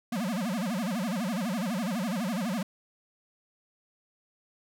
square tone with vibrato, 207.7 Hz, G#3, in tune, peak -29 dBFS, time 0.12-2.63 s, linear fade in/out 5 ms, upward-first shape sine, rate 12 Hz, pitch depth 300 cents each way, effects none

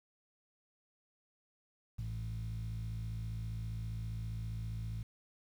sawtooth tone with low-pass filter, 55 Hz, A1, in tune, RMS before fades -40 dBFS, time 1.98-5.03 s, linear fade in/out 5 ms, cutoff 130 Hz, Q 8.8, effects 10-bit

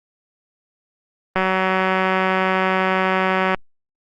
click train, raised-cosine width 0.5 ms, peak -4 dBFS, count 412, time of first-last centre 1.36-3.546 s, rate 188 Hz, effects Opus 32 kbps

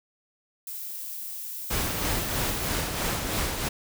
violet noise, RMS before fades -36 dBFS, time 0.67-2.69 s, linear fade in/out 2 ms
pink noise with tremolo, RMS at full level -27 dBFS, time 1.7-3.69 s, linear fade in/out 10 ms, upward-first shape sine, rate 3.1 Hz, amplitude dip 40%
effects none

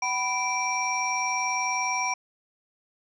sine tone cluster, 760 / 991 / 2334 / 5650 Hz, F#5 / B5 / D7 / F8, +46 / +6 / -11 / +19 cents, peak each -31 / -28 / -28 / -31 dBFS, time 0.02-2.14 s, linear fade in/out 5 ms, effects tanh soft clip ceiling -17 dBFS

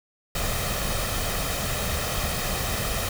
pink noise with comb filter, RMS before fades -27 dBFS, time 0.35-3.09 s, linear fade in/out 2 ms, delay 1.6 ms, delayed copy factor +0.55, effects none

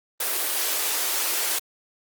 white high-pass noise, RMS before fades -25 dBFS, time 0.2-1.59 s, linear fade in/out 5 ms, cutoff 310 Hz, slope 48 dB/octave, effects Opus 24 kbps

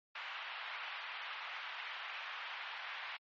white band-pass noise, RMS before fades -45 dBFS, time 0.15-3.17 s, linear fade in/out 5 ms, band 810 to 3000 Hz, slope 24 dB/octave, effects low-pass 5000 Hz 12 dB/octave + MP3 32 kbps

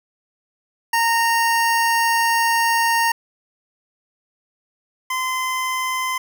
25% pulse tone pair in turn, 923 / 1030.5 Hz, A#5 / C6, -17 / -27 cents, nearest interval major second, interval 190 cents, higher second, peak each -12 / -17 dBFS, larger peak first, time 0.93-3.12 / 5.1-6.18 s, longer first, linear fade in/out 5 ms, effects none

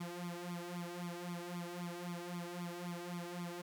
sawtooth tone with flanger, 174.61 Hz, F3, in tune, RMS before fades -44 dBFS, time 0-3.62 s, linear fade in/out 10 ms, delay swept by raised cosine 0.86 to 2.66 ms, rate 3.8 Hz, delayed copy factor +1, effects none

